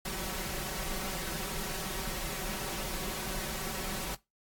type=noise with comb filter; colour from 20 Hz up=pink; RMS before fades=-36 dBFS; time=0.05-4.15 s; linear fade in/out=5 ms; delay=5.3 ms; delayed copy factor=+1; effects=noise-tail reverb RT60 0.2 s tail -19 dB re dry + AAC 64 kbps